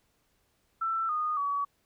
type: tone with pitch steps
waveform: sine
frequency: 1334 / 1230.4 / 1134.8 Hz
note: E6 / D#6 / C#6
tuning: +20 / -20 / +40 cents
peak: -27 dBFS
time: 0.81-1.65 s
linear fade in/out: 10 ms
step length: 280 ms
effects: pink hiss -72 dBFS RMS until 1.85 s